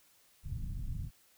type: low-pass noise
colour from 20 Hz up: pink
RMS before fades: -38 dBFS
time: 0.43-1.11 s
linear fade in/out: 50 ms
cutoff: 150 Hz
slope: 24 dB/octave
effects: white hiss -66 dBFS RMS until 1.37 s